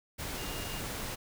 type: tone in noise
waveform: sine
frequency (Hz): 2824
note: F7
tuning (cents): +19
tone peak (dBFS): -46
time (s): 0.37-0.82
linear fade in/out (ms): 20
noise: pink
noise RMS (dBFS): -38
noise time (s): 0.18-1.16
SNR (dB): -11
effects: none